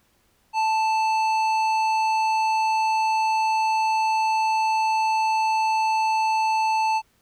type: tone with tanh clipping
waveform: sine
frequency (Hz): 880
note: A5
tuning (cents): 0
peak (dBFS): -21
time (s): 0.53-7.02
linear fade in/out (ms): 50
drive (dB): 13
effects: pink hiss -64 dBFS RMS until 7.21 s